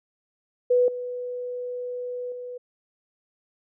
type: tone with level steps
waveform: sine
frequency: 493.9 Hz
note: B4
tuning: in tune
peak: -16 / -29 / -33 dBFS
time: 0.7-2.58 s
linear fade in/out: 10 ms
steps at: 0.88 / 2.32 s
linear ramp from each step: 2 ms
effects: none